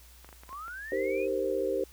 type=clicks; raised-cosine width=0.5 ms; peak=-34 dBFS; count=7; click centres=0.246 / 0.29 / 0.328 / 0.435 / 0.492 / 0.529 / 0.681 s
type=linear sweep; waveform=sine; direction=up; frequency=987.8 to 2576 Hz; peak=-38 dBFS; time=0.48-1.28 s; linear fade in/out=50 ms
type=chord; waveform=sine; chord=C minor seventh; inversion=first; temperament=equal; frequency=311.1 / 392 / 466.2 / 523.3 Hz; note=Eb4 / G4 / Bb4 / C5; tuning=0 / 0 / 0 / 0 cents; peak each=-37 / -31 / -34 / -31 dBFS; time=0.92-1.84 s; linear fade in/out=2 ms
effects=added 60 Hz sine -53 dBFS peak until 1.92 s + white hiss -57 dBFS RMS until 1.92 s